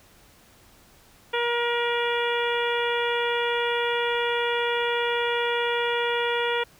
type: harmonic tone with a mistuned harmonic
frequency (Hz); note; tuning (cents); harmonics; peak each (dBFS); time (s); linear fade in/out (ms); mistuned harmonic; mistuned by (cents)
475.1; A#4; +33; 1 / 2 / 3 / 4 / 5 / 6 / 7; -26 / -29 / -31 / -32 / -33 / -34 / -34; 1.33-6.64; 10; 7; +28
effects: pink hiss -55 dBFS RMS until 6.79 s